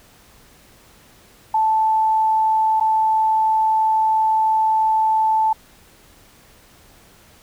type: tone with dropouts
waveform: sine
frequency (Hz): 877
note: A5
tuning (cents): -6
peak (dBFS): -14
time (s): 1.54-5.53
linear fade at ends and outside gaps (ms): 5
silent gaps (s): 2.8-2.808
effects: pink hiss -50 dBFS RMS until 7.42 s